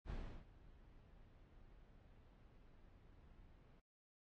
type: noise with ADSR envelope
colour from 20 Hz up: brown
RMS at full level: -45 dBFS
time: 0.05-3.8 s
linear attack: 48 ms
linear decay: 350 ms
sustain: -19 dB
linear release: 4 ms
effects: low-pass 4000 Hz 12 dB/octave + AAC 32 kbps